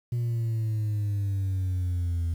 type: exponential sweep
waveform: sine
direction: down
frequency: 121 to 82.8 Hz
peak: -22 dBFS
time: 0.12-2.34 s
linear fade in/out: 5 ms
effects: tanh soft clip ceiling -24 dBFS + 9-bit